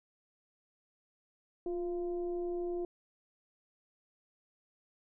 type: tone with frequency modulation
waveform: sine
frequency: 352 Hz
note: F4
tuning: 14 cents sharp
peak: -33 dBFS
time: 1.66-2.85 s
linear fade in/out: 2 ms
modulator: 336 Hz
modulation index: 0.45
effects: none